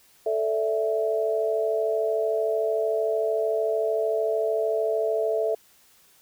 sine chord, A suspended fourth, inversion none, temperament just, 440 / 586.7 / 660 Hz, A4 / D5 / E5, 0 / -2 / +2 cents, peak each -25 / -31 / -25 dBFS, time 0.26-5.55 s, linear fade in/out 5 ms, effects white hiss -58 dBFS RMS until 6.21 s

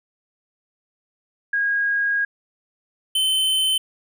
sine / square tone pair in turn, 1637 / 3067 Hz, G#6 / G7, -25 / -38 cents, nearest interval major seventh, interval 1087 cents, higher second, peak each -18 dBFS, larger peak neither, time 1.53-2.25 / 3.15-3.78 s, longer first, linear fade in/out 5 ms, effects none

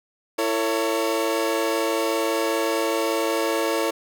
30% pulse tone cluster, 334 / 451.9 / 557 Hz, E4 / A4 / C#5, +23 / +46 / +8 cents, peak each -23 dBFS, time 0.38-3.91 s, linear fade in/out 10 ms, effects none

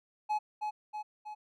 triangle tone with echo, 848 Hz, G#5, 36 cents sharp, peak -26 dBFS, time 0.29-0.39 s, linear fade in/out 20 ms, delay 320 ms, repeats 3, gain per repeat -4 dB, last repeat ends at 1.35 s, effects none

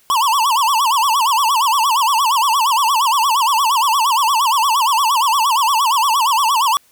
square tone with vibrato, 1000 Hz, B5, 21 cents sharp, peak -13 dBFS, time 0.1-6.77 s, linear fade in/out 0 ms, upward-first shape sine, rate 8.6 Hz, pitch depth 240 cents each way, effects white hiss -54 dBFS RMS until 6.91 s

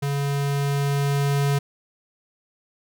square tone with level ramp, 141.2 Hz, C#3, 32 cents sharp, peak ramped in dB -23 to -19 dBFS, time 0.02-1.59 s, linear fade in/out 10 ms, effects none

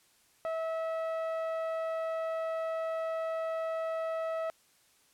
sawtooth tone with low-pass filter, 649 Hz, E5, 27 cents flat, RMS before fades -34 dBFS, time 0.45-4.5 s, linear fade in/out 0 ms, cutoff 1300 Hz, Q 0.72, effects white hiss -66 dBFS RMS until 5.13 s + low-pass 12000 Hz 12 dB/octave

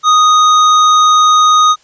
sine tone with hard clipping, 1244.5 Hz, D#6, in tune, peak -7 dBFS, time 0.03-1.76 s, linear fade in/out 50 ms, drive 16 dB, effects white hiss -49 dBFS RMS until 1.83 s + resampled to 16000 Hz

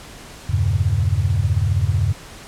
sine chord, E diminished seventh, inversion none, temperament equal, 82.41 / 98 / 116.54 / 138.59 Hz, E2 / G2 / Bb2 / Db3, 0 / 0 / 0 / 0 cents, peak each -21 / -18 / -24 / -24 dBFS, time 0.49-2.13 s, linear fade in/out 10 ms, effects pink hiss -39 dBFS RMS until 2.47 s + low-pass 10000 Hz 12 dB/octave

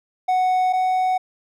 triangle tone pair in turn, 740 / 743.2 Hz, F#5 / F#5, 0 / +7 cents, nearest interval unison, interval 7 cents, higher second, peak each -14 / -15 dBFS, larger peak first, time 0.28-0.73 / 0.73-1.18 s, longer neither, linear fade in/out 10 ms, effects none

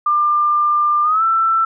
sine tone with pitch glide, 1195 to 1333.6 Hz, D6 to E6, +30 to +20 cents, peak -12 dBFS, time 0.06-1.65 s, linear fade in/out 5 ms, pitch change +190 cents, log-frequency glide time 1.03-1.23 s, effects none

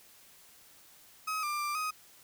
35% pulse tone with pitch steps, 1269 / 1190 / 1183 / 1255 Hz, D#6 / D6 / D6 / D#6, +34 / +22 / +12 / +15 cents, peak -30 dBFS, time 1.27-1.91 s, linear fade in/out 10 ms, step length 160 ms, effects white hiss -58 dBFS RMS until 2.23 s

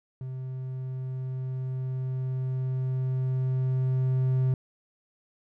triangle tone with level ramp, 129.8 Hz, C3, 13 cents flat, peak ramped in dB -31 to -19 dBFS, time 0.21-4.54 s, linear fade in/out 2 ms, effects none

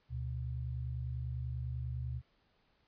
sine tone pair together, 73.42 / 123.48 Hz, D2 / B2, 0 / 0 cents, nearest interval major sixth, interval 900 cents, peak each -39 / -38 dBFS, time 0.09-2.22 s, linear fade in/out 50 ms, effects pink hiss -73 dBFS RMS until 2.87 s + resampled to 11025 Hz

